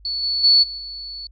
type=tone with level steps; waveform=sine; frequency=4435 Hz; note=C#8; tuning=in tune; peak=-22 / -19 / -10 / -28 / -30 dBFS; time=0.05-1.27 s; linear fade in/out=2 ms; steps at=0.22 / 0.43 / 0.62 / 0.77 s; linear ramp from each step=20 ms; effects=added 50 Hz sine -45 dBFS peak until 1.31 s + AAC 64 kbps